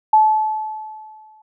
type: tone with exponential decay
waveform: sine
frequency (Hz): 865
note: A5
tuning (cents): -30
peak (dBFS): -7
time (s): 0.13-1.42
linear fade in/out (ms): 5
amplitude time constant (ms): 280
effects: none